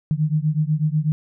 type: beating tone pair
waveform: sine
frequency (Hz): 150 / 158.1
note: D3 / D#3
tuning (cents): +37 / +28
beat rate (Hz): 8.1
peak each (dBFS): -20 / -21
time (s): 0.11-1.12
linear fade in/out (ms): 0
effects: none